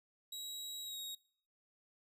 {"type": "tone with pitch glide", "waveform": "sawtooth", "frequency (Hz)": [3850, 3777], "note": ["B7", "A#7"], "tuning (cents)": [-45, 22], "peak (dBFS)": -40, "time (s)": [0.32, 1.15], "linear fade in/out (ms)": 5, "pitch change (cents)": -33, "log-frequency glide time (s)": [0.82, 0.98], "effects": ["noise-tail reverb RT60 0.5 s tail -21 dB re dry"]}